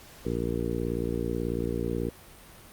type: harmonic tone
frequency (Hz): 58.27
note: A#1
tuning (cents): 0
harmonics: 1 / 2 / 3 / 4 / 5 / 6 / 7 / 8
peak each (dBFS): -35 / -35 / -35 / -35 / -35 / -35 / -35 / -35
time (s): 0.25-2.1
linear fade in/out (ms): 5
effects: pink hiss -50 dBFS RMS until 2.72 s + Opus 48 kbps